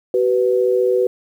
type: tone pair together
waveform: sine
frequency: 379.3 / 494.1 Hz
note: F#4 / B4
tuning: +43 / +1 cents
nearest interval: perfect fourth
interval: 458 cents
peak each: -16 dBFS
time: 0.14-1.07 s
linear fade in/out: 2 ms
effects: 8-bit